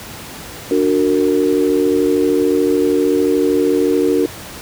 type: chord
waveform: sine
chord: D augmented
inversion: none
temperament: just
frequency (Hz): 293.7 / 367.1 / 458.9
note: D4 / F#4 / A#4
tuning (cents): 0 / -14 / -27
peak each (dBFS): -16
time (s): 0.71-4.26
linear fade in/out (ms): 2
effects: pink hiss -32 dBFS RMS until 4.61 s + high-pass 60 Hz 12 dB/octave